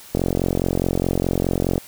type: click train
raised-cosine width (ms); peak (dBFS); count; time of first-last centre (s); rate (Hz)
2; -6; 74; 0.15-1.779; 44.8
effects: white hiss -43 dBFS RMS until 1.87 s

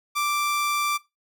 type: tone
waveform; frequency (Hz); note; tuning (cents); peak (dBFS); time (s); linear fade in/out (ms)
sawtooth; 1174.7; D6; 0; -19; 0.15-0.98; 20
effects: noise-tail reverb RT60 0.2 s tail -18 dB re dry

